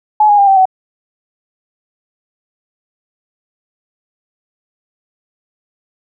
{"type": "tone with pitch steps", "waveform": "sine", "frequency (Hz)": [850, 824.8, 800.4, 776.8, 753.8], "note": ["G#5", "G#5", "G5", "G5", "F#5"], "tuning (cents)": [40, -12, 36, -16, 32], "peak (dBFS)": -5, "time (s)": [0.2, 0.655], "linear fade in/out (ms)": 5, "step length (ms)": 91, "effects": []}